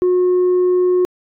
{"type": "tone", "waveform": "sine", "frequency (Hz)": 362.3, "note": "F#4", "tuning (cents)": -36, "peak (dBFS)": -9, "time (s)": [0.02, 1.05], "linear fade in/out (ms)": 0, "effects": ["tanh soft clip ceiling -10 dBFS"]}